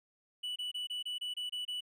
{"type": "tone bursts", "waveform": "triangle", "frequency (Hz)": 2960, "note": "F#7", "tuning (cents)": 0, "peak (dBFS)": -34, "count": 9, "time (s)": [0.43, 1.808], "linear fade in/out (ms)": 10, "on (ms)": 130, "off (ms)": 26, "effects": []}